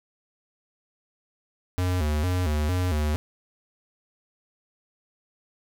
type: tone with vibrato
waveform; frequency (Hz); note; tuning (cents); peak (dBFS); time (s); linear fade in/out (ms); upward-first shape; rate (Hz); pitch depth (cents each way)
square; 82.7; E2; +6; -23; 1.78-3.16; 0; square; 2.2; 160
effects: none